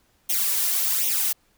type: noise with flanger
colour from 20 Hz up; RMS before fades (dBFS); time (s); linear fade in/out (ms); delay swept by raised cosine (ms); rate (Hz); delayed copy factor
blue; -23; 0.29-1.33; 10; 0.32 to 2.92; 1.3; +0.8
effects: pink hiss -64 dBFS RMS until 1.57 s